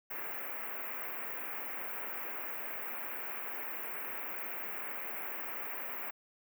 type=band-stop noise; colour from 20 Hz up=white; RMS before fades=-40 dBFS; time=0.1-6.11 s; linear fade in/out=10 ms; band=2500 to 15000 Hz; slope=48 dB/octave; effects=high-pass 300 Hz 12 dB/octave